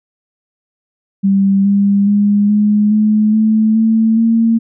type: tone with pitch steps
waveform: sine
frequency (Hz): 196 / 200.2 / 204.6 / 209 / 213.5 / 218.1 / 222.8 / 227.6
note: G3 / G3 / G#3 / G#3 / G#3 / A3 / A3 / A#3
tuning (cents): 0 / +37 / -26 / +11 / +48 / -15 / +22 / -41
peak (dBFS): -8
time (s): 1.23-4.59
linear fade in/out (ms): 20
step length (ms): 420
effects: none